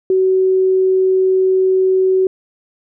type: tone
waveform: sine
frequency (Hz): 376.4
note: F#4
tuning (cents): +30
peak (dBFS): -10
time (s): 0.1-2.27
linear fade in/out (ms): 2
effects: none